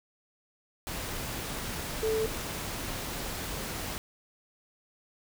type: tone in noise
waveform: sine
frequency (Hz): 440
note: A4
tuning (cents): 0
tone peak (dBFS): -26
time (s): 2.03-2.26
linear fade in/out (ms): 0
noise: pink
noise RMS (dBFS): -36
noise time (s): 0.87-3.98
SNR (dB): +7
effects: none